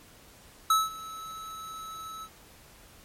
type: tone with ADSR envelope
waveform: square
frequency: 1300 Hz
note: E6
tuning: 24 cents flat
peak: -19 dBFS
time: 0.7-2.29 s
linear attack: 4 ms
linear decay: 190 ms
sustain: -20 dB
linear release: 59 ms
effects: pink hiss -54 dBFS RMS until 3.04 s + MP3 64 kbps